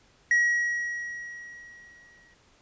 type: tone with exponential decay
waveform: triangle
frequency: 1908 Hz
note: A#6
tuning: 40 cents sharp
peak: -16 dBFS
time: 0.31-2.34 s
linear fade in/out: 2 ms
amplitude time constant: 440 ms
effects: pink hiss -61 dBFS RMS until 2.61 s + resampled to 16000 Hz